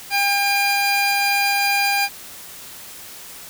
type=tone pair together; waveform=30% pulse; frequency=803.2 / 2407 Hz; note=G5 / D7; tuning=+42 / +42 cents; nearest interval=octave + perfect fifth; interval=1900 cents; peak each=-17 dBFS; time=0.1-2.09 s; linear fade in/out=50 ms; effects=white hiss -38 dBFS RMS until 3.49 s